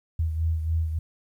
sine beating tone pair, 80.5 / 84 Hz, E2 / E2, -41 / +33 cents, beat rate 3.5 Hz, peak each -23 / -32 dBFS, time 0.19-0.99 s, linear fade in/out 5 ms, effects 10-bit

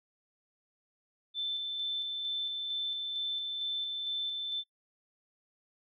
sine tone with tremolo, 3535 Hz, A7, 7 cents sharp, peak -31 dBFS, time 1.34-4.64 s, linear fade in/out 50 ms, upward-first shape square, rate 2.2 Hz, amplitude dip 25%, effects noise-tail reverb RT60 0.1 s tail -23 dB re dry

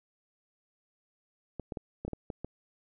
clicks, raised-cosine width 2 ms, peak -23 dBFS, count 8, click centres 1.597 / 1.722 / 1.772 / 2.05 / 2.08 / 2.133 / 2.302 / 2.446 s, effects none

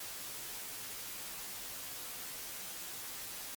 white noise with comb filter, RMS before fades -44 dBFS, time 0-3.55 s, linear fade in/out 5 ms, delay 13 ms, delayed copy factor -0.75, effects MP3 96 kbps

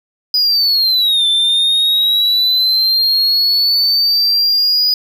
triangle linear two-way sweep, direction down then up, 4978 to 3529 to 4949 Hz, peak -9 dBFS, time 0.34-4.94 s, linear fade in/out 2 ms, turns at 1.27 s, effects none

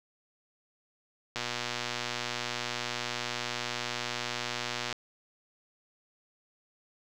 click train, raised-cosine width 0.2 ms, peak -15 dBFS, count 429, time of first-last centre 1.36-4.927 s, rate 120 Hz, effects none

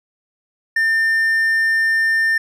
triangle tone, 1800 Hz, A6, 39 cents sharp, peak -12 dBFS, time 0.76-2.38 s, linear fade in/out 5 ms, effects none

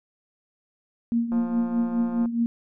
sine tone with tremolo, 233.6 Hz, A#3, 4 cents sharp, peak -18 dBFS, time 1.12-2.46 s, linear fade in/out 0 ms, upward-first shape triangle, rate 4.8 Hz, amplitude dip 75%
click train, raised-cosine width 1 ms, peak -25 dBFS, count 166, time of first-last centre 1.32-2.258 s, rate 176 Hz
effects none

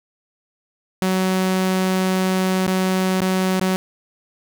sawtooth tone with dropouts, 187.1 Hz, F#3, 20 cents sharp, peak -13 dBFS, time 1.02-3.76 s, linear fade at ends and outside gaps 0 ms, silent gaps 2.667-2.677 / 3.206-3.217 / 3.597-3.612 s, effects none

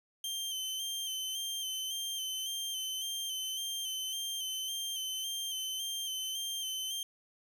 sawtooth tone with vibrato, 3118 Hz, G7, 10 cents flat, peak -32 dBFS, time 0.24-7.03 s, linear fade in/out 2 ms, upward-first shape square, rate 1.8 Hz, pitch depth 32 cents each way, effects none

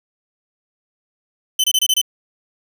sawtooth tone bursts, 3046 Hz, F#7, 50 cents sharp, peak -10 dBFS, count 6, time 1.59-2.015 s, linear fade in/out 5 ms, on 50 ms, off 25 ms, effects none

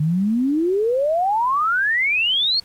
sine exponential sweep, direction up, 146.83 to 4443 Hz, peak -16 dBFS, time 0-2.6 s, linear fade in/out 5 ms, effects pink hiss -52 dBFS RMS until 2.64 s + AAC 48 kbps

